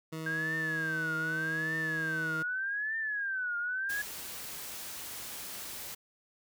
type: tone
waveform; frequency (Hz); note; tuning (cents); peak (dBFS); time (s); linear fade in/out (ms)
20% pulse; 159.7; D#3; +45; -32; 0.12-2.43; 10
type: tone with vibrato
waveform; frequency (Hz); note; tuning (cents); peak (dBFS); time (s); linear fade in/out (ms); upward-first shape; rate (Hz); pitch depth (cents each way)
sine; 1593; G6; +27; -31; 0.26-4.02; 5; triangle; 0.83; 220
type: noise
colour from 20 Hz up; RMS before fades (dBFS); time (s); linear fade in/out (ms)
white; -42; 3.89-5.95; 10
effects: none